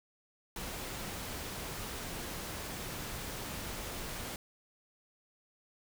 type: noise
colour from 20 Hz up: pink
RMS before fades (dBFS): -41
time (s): 0.56-4.36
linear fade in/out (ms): 2
effects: none